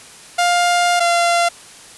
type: tone pair in turn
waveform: sawtooth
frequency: 703 / 689.3 Hz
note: F5 / F5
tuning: +11 / -23 cents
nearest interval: unison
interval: 34 cents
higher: first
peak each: -9 dBFS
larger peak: neither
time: 0.38-1 / 1-1.49 s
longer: first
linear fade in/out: 10 ms
effects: white hiss -40 dBFS RMS until 1.97 s + resampled to 24000 Hz